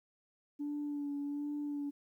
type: tone with vibrato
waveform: sine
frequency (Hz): 289.2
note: D4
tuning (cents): -27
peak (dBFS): -34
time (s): 0.59-1.91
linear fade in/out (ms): 20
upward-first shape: sine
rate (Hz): 1.3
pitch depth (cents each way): 24
effects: tanh soft clip ceiling -32 dBFS + 12-bit